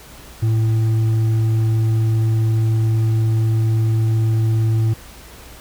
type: tone with hard clipping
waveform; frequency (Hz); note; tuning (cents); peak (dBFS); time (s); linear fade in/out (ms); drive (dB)
sine; 111.4; A2; +22; -15; 0.42-4.94; 10; 4
effects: added 60 Hz sine -43 dBFS peak until 5.6 s + pink hiss -41 dBFS RMS until 5.6 s